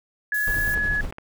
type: tone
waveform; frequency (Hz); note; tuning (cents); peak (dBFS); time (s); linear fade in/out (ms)
sine; 1693; G#6; +33; -21; 0.32-1.01; 2
type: noise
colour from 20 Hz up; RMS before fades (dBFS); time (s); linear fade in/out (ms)
violet; -34; 0.34-0.75; 5
type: noise with tremolo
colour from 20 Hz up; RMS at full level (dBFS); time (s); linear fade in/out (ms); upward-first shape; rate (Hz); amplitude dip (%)
brown; -27; 0.47-1.11; 2; triangle; 11; 45
type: clicks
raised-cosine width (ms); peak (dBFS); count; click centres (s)
0.5; -23; 7; 0.479 / 0.544 / 0.74 / 0.776 / 1.05 / 1.125 / 1.184
effects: none